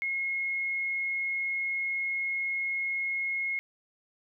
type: tone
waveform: sine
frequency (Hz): 2162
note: C#7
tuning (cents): -44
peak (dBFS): -28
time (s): 0.02-3.59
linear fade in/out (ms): 0
effects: none